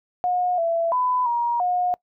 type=tone with pitch steps; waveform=sine; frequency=721 / 669 / 1001 / 948 / 720 Hz; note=F#5 / E5 / B5 / A#5 / F#5; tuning=-45 / +25 / +23 / +29 / -47 cents; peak=-19 dBFS; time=0.24-1.94 s; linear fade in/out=0 ms; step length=340 ms; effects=noise-tail reverb RT60 0.1 s tail -24 dB re dry